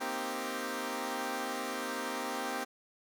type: chord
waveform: 10% pulse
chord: C minor seventh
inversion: third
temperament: equal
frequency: 233.1 / 261.6 / 311.1 / 392 Hz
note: Bb3 / C4 / Eb4 / G4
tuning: 0 / 0 / 0 / 0 cents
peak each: -33 / -30 / -34 / -32 dBFS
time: 0-2.65 s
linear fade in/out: 20 ms
effects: none

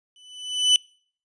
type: tone with exponential growth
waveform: 40% pulse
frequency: 2995 Hz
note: F#7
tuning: 20 cents sharp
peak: -11 dBFS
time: 0.16-0.76 s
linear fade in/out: 1 ms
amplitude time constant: 130 ms
effects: noise-tail reverb RT60 0.5 s tail -26 dB re dry + resampled to 22050 Hz

